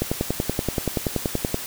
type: click train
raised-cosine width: 2 ms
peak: -8 dBFS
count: 17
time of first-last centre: 0.02-1.544 s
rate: 10.5 Hz
effects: white hiss -33 dBFS RMS until 1.66 s